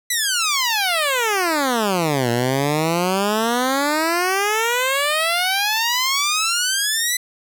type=exponential two-way sweep; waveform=10% pulse; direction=down then up; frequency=2013 to 116.54 to 2013 Hz; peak=-9 dBFS; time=0.1-7.17 s; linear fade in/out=5 ms; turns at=2.3 s; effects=none